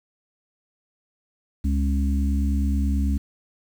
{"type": "harmonic tone", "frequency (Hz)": 69.3, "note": "C#2", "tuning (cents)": 0, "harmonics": [1, 3, 4], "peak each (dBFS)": [-20, -27, -30], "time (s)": [1.64, 3.18], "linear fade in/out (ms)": 10, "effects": ["8-bit"]}